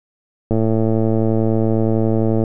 click train, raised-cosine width 2 ms, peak -5 dBFS, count 215, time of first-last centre 0.51-2.438 s, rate 111 Hz, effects none

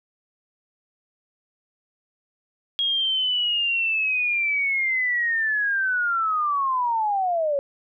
sine linear sweep, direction down, 3288 to 547 Hz, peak -20 dBFS, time 2.79-7.59 s, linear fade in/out 0 ms, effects none

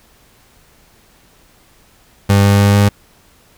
30% pulse tone with pitch steps, 99.8 / 100.44 / 101.08 / 101.72 Hz, G2 / G2 / G#2 / G#2, +32 / +43 / -46 / -35 cents, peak -5 dBFS, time 2.29-2.89 s, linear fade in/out 10 ms, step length 150 ms, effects pink hiss -50 dBFS RMS until 3.57 s

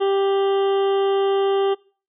harmonic tone with a mistuned harmonic, 392.9 Hz, G4, 4 cents sharp, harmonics 1 / 2 / 3 / 4 / 5 / 7 / 8 / 9, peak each -17 / -26 / -31 / -41 / -42 / -39 / -37 / -44 dBFS, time 0-1.75 s, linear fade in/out 20 ms, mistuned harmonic 7, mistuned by +40 cents, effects noise-tail reverb RT60 0.4 s tail -23 dB re dry

